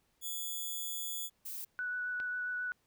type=tone; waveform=5% pulse; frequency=3420 Hz; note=A7; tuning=50 cents flat; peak=-29 dBFS; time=0.21-1.3 s; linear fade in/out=50 ms
type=noise; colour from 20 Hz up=violet; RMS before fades=-42 dBFS; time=1.45-1.65 s; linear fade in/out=10 ms
type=tone with vibrato; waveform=sine; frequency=1480 Hz; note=F#6; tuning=in tune; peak=-34 dBFS; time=1.79-2.72 s; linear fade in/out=0 ms; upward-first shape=sine; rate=7.4 Hz; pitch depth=11 cents each way
type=click; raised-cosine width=0.3 ms; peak=-31 dBFS; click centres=2.201 s
effects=pink hiss -75 dBFS RMS until 2.86 s